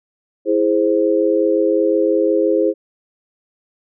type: chord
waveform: sine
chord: E augmented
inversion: none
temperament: equal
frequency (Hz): 329.6 / 415.3 / 523.3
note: E4 / G#4 / B#4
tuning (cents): 0 / 0 / 0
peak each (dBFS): -17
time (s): 0.45-2.74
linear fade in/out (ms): 50
effects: none